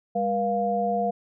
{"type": "tone cluster", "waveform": "sine", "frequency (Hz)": [202.5, 480.1, 699], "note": ["G#3", "B4", "F5"], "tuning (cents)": [-43, -49, 1], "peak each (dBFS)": [-29, -28, -24], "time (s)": [0.15, 1.11], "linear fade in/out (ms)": 10, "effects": []}